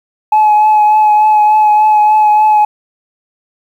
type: tone with vibrato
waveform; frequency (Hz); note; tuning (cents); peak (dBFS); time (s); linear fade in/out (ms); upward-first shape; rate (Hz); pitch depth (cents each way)
sine; 851; G#5; +42; -3; 0.32-2.65; 5; triangle; 3.4; 22
effects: tanh soft clip ceiling -3 dBFS + 7-bit